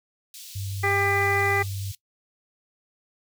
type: high-pass noise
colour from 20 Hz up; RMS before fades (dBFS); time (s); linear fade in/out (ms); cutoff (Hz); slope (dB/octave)
pink; -42; 0.34-1.95; 2; 3300; 24
type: tone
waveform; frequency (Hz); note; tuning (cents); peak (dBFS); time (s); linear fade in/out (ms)
sine; 98; G2; 0; -29; 0.55-1.92; 10
type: harmonic tone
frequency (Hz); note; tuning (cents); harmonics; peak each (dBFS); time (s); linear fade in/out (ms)
398.5; G4; +28; 1 / 2 / 3 / 4 / 5 / 6; -27 / -27 / -30 / -35 / -24 / -34; 0.83-1.63; 10
effects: noise-tail reverb RT60 0.1 s tail -19 dB re dry